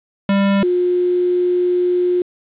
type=tone pair in turn; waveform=square / sine; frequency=198 / 357.6 Hz; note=G3 / F4; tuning=+18 / +41 cents; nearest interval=minor seventh; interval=1023 cents; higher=second; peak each=-13 dBFS; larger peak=neither; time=0.29-0.63 / 0.63-2.22 s; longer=second; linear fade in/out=2 ms; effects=resampled to 8000 Hz + 7-bit